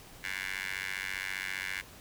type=tone with high-pass filter; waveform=15% pulse; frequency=95 Hz; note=F#2; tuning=46 cents sharp; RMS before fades=-37 dBFS; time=0.23-1.82 s; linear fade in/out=20 ms; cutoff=1900 Hz; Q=6; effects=pink hiss -52 dBFS RMS until 2 s